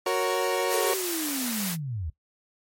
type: chord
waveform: 30% pulse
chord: F# major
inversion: none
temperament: equal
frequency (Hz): 370 / 466.2 / 554.4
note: F#4 / A#4 / C#5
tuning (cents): 0 / 0 / 0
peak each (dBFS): -25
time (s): 0.06-0.94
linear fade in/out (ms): 5
type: high-pass noise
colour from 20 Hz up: white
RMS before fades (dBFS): -31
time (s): 0.68-1.77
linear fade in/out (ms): 50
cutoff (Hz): 400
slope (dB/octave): 96
type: linear sweep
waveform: sine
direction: down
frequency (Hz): 445.4 to 70.4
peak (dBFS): -29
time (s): 0.73-2.1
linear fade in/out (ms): 5
effects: noise-tail reverb RT60 0.1 s tail -17 dB re dry + MP3 64 kbps